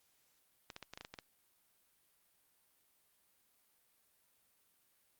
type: clicks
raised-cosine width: 0.2 ms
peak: -29 dBFS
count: 9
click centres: 0.702 / 0.764 / 0.827 / 0.936 / 0.975 / 1.01 / 1.049 / 1.14 / 1.188 s
effects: white hiss -74 dBFS RMS until 5.19 s + Opus 48 kbps